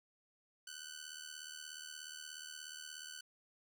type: ring-modulated tone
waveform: 10% pulse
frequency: 1500 Hz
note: F#6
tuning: 23 cents sharp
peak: -36 dBFS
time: 0.67-3.21 s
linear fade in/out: 2 ms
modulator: 38.4 Hz
effects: none